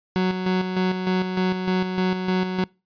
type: tone with tremolo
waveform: 30% pulse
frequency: 185 Hz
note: F#3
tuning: in tune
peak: -16 dBFS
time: 0.16-2.64 s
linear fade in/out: 0 ms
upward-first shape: square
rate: 3.3 Hz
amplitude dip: 50%
effects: noise-tail reverb RT60 0.3 s tail -26 dB re dry + resampled to 11025 Hz